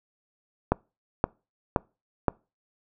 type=click train; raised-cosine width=1 ms; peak=-6 dBFS; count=4; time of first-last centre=0.72-2.282 s; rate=1.92 Hz; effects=noise-tail reverb RT60 0.3 s tail -26 dB re dry